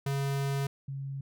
square / sine tone pair in turn, 138.59 / 137 Hz, C#3 / C#3, 0 / -20 cents, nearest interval unison, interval 20 cents, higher first, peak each -29 / -34 dBFS, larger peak first, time 0.06-0.67 / 0.88-1.21 s, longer first, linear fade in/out 5 ms, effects none

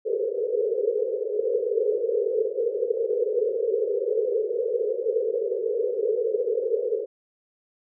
white band-pass noise, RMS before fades -25 dBFS, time 0.05-7.06 s, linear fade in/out 20 ms, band 410 to 500 Hz, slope 96 dB/octave, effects none

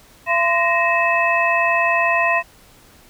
sine tone cluster, 679 / 1029 / 1870 / 2601 Hz, F5 / C6 / A#6 / E7, -49 / -29 / +5 / -24 cents, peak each -20 dBFS, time 0.26-2.43 s, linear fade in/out 50 ms, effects pink hiss -49 dBFS RMS until 3.09 s

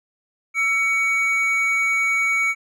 triangle tone pair together, 1327 / 2245 Hz, E6 / C#7, +11 / +21 cents, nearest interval major sixth, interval 910 cents, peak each -26 / -16 dBFS, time 0.54-2.55 s, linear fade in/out 50 ms, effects none

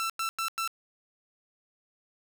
sawtooth tone bursts, 1337 Hz, E6, 24 cents sharp, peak -25 dBFS, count 4, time 0-0.676 s, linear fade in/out 0 ms, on 97 ms, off 96 ms, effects none

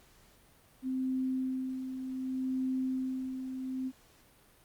sine tone with tremolo, 260 Hz, C4, 11 cents flat, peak -29 dBFS, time 0.82-3.92 s, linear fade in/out 50 ms, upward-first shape sine, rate 0.66 Hz, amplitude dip 55%, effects pink hiss -62 dBFS RMS until 4.64 s + Opus 48 kbps

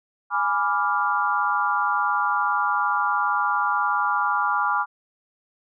sine chord, G# diminished seventh, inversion none, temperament equal, 830.6 / 987.8 / 1174.7 / 1396.9 Hz, G#5 / B5 / D6 / F6, 0 / 0 / 0 / 0 cents, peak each -26 / -26 / -24 / -25 dBFS, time 0.3-4.86 s, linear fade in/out 50 ms, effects none

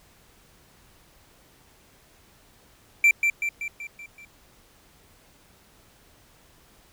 triangle tone with echo, 2348 Hz, D7, 1 cent flat, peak -12 dBFS, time 3.04-3.11 s, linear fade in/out 2 ms, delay 190 ms, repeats 6, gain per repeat -5 dB, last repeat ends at 4.25 s, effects pink hiss -57 dBFS RMS until 6.92 s

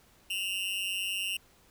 45% pulse tone with amplitude modulation, 2794 Hz, F7, in tune, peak -27 dBFS, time 0.3-1.37 s, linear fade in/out 5 ms, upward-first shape sine, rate 191 Hz, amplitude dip 90%, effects pink hiss -62 dBFS RMS until 1.7 s

